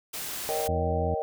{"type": "noise", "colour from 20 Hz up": "white", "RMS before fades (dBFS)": -35, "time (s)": [0.13, 0.68], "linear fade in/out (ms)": 10}
{"type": "chord", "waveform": "sine", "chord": "Eb dominant seventh", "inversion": "second", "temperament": "just", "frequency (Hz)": [466.7, 560, 622.3, 777.8], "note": ["Bb4", "Db5", "Eb5", "G5"], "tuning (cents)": [2, 18, 0, -14], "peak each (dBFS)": [-31, -36, -32, -32], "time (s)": [0.49, 1.22], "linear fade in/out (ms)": 0}
{"type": "harmonic tone", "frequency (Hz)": 85.2, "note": "F2", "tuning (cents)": -42, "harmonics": [1, 2, 3, 4], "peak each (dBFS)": [-28, -34, -38, -40], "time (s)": [0.68, 1.15], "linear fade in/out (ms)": 10}
{"effects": []}